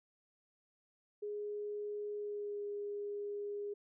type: tone with pitch glide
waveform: sine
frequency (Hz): 415.3 to 409.6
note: G#4 to G#4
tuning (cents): 0 to -24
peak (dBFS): -38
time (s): 1.22-3.74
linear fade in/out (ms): 10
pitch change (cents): -24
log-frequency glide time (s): 2.16-2.64
effects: none